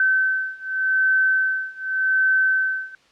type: beating tone pair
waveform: sine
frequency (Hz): 1535 / 1535.86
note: G6 / G6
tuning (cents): -37 / -36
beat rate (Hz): 0.86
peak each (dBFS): -21 / -20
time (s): 0-2.95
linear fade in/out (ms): 2
effects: white hiss -56 dBFS RMS until 3.11 s + low-pass 4000 Hz 12 dB/octave